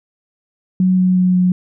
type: tone with pitch steps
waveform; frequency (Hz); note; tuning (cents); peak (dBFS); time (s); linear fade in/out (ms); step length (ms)
sine; 185 / 183.83 / 182.66 / 181.51; F#3 / F#3 / F#3 / F#3; 0 / -11 / -22 / -33; -10; 0.8-1.52; 2; 180
effects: none